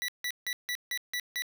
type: tone bursts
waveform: 25% pulse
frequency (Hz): 1961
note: B6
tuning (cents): -13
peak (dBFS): -27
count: 7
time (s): 0.02-1.421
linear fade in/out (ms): 0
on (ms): 63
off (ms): 160
effects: none